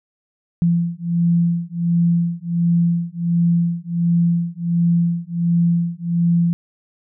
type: beating tone pair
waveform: sine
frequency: 170 / 171.4 Hz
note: F3 / F3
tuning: -46 / -32 cents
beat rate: 1.4 Hz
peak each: -18 dBFS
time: 0.62-6.53 s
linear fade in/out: 0 ms
effects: none